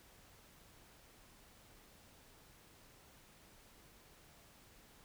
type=silence; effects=pink hiss -63 dBFS RMS until 5.04 s